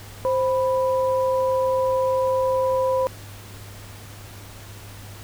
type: tone pair together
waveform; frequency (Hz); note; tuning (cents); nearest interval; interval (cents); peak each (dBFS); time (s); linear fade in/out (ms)
sine; 523.3 / 987.8; C5 / B5; 0 / 0; major seventh; 1100; -19 / -25; 0.25-3.07; 0
effects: added 101 Hz sine -40 dBFS peak until 5.23 s + pink hiss -43 dBFS RMS until 5.23 s